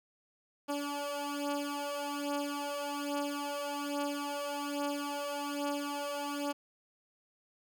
15% pulse beating tone pair, 286.5 / 287.7 Hz, D4 / D4, -43 / -36 cents, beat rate 1.2 Hz, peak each -32 / -30 dBFS, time 0.68-6.53 s, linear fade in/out 20 ms, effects none

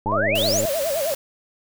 sine exponential sweep, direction up, 830.6 to 7459 Hz, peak -21 dBFS, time 0.06-0.61 s, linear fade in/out 5 ms
click train, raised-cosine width 2 ms, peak -16 dBFS, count 62, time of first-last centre 0.06-0.652 s, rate 103 Hz
sine tone with vibrato, 603 Hz, D5, 46 cents sharp, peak -21 dBFS, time 0.12-1.14 s, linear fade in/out 0 ms, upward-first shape sine, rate 9.6 Hz, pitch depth 190 cents each way
white noise, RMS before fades -30 dBFS, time 0.35-1.15 s, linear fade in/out 5 ms
effects none

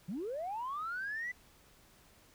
sine linear sweep, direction up, 155.56 to 2010 Hz, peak -35 dBFS, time 0.08-1.32 s, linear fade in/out 10 ms, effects tanh soft clip ceiling -32 dBFS + pink hiss -63 dBFS RMS until 2.34 s

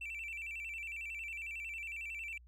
triangle tone with vibrato, 2500 Hz, D#7, 8 cents sharp, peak -38 dBFS, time 0.01-2.38 s, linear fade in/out 5 ms, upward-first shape square, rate 11 Hz, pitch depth 120 cents each way, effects tanh soft clip ceiling -35 dBFS + added 60 Hz sine -56 dBFS peak until 2.47 s

